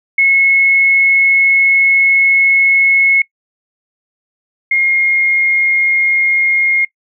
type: tone pair in turn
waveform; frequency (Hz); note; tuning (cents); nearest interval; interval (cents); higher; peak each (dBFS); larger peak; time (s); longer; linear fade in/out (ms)
sine; 2183 / 2138; C#7 / C7; -27 / +37; unison; 36; first; -7 / -9; first; 0.18-3.22 / 4.71-6.85; first; 5
effects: noise-tail reverb RT60 0.1 s tail -22 dB re dry